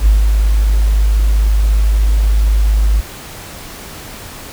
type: tone with ADSR envelope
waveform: sine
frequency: 51.91 Hz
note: G#1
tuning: in tune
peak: -4 dBFS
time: 0-3.01 s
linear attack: 64 ms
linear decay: 150 ms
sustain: -4 dB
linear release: 11 ms
effects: pink hiss -31 dBFS RMS until 4.52 s